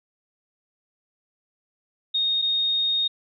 sine tone pair in turn, 3710 / 3710 Hz, A#7 / A#7, -9 / -9 cents, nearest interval unison, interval 0 cents, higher neither, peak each -20 dBFS, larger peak neither, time 2.14-2.42 / 2.42-3.08 s, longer second, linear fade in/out 10 ms, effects none

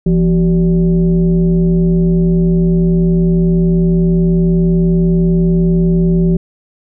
sine tone with frequency modulation, 170.9 Hz, F3, 37 cents flat, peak -8 dBFS, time 0.06-6.37 s, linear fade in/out 5 ms, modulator 211 Hz, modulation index 0.72, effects none

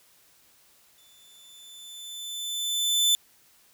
sawtooth tone with exponential growth, 3520 Hz, A7, in tune, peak -15 dBFS, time 0.98-3.15 s, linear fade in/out 0 ms, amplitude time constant 470 ms, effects white hiss -60 dBFS RMS until 3.73 s

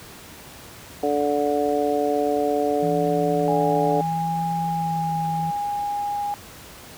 harmonic tone, 145.7 Hz, D3, 13 cents flat, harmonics 2 / 3 / 4 / 5, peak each -26 / -23 / -25 / -25 dBFS, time 1.03-4.01 s, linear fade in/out 2 ms
sine tone with vibrato, 164.9 Hz, E3, 1 cent sharp, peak -26 dBFS, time 2.82-5.51 s, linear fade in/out 10 ms, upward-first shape sine, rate 0.73 Hz, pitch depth 29 cents each way
sine tone, 819 Hz, G#5, 24 cents flat, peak -23 dBFS, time 3.48-6.34 s, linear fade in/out 0 ms
effects pink hiss -42 dBFS RMS until 6.97 s + high-pass 60 Hz 12 dB/octave

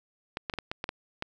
clicks, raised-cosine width 0.3 ms, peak -16 dBFS, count 8, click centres 0.371 / 0.498 / 0.538 / 0.587 / 0.715 / 0.841 / 0.891 / 1.224 s, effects none

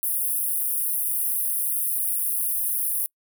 pink high-pass noise, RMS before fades -25 dBFS, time 0.03-3.06 s, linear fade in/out 0 ms, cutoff 9500 Hz, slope 96 dB/octave, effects noise-tail reverb RT60 0.1 s tail -26 dB re dry

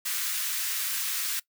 white high-pass noise, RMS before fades -30 dBFS, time 0.05-1.4 s, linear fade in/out 10 ms, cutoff 1300 Hz, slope 24 dB/octave, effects noise-tail reverb RT60 0.1 s tail -20 dB re dry

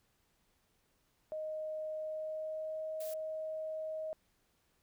sine tone with pitch glide, 622.3 to 629.2 Hz, D#5 to D#5, 0 to +19 cents, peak -37 dBFS, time 1.32-4.13 s, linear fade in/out 0 ms, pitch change +19 cents, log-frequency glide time 1.95-2.87 s
blue noise, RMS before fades -49 dBFS, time 3-3.14 s, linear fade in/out 5 ms
effects pink hiss -75 dBFS RMS until 4.82 s

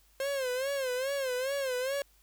45% pulse tone with vibrato, 529 Hz, C5, 19 cents sharp, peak -30 dBFS, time 0.2-2.02 s, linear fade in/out 2 ms, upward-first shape sine, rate 2.4 Hz, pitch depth 110 cents each way, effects added 50 Hz sine -64 dBFS peak until 2.22 s + white hiss -66 dBFS RMS until 2.22 s

